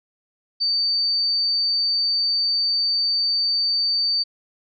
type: tone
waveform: sine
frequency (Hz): 4592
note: D8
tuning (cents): -40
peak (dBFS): -18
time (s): 0.6-4.24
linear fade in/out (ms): 20
effects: none